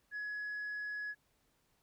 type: tone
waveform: sine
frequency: 1685 Hz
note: G#6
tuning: 25 cents sharp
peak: -36 dBFS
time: 0.11-1.15 s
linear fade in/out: 50 ms
effects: tanh soft clip ceiling -36 dBFS + pink hiss -75 dBFS RMS until 1.82 s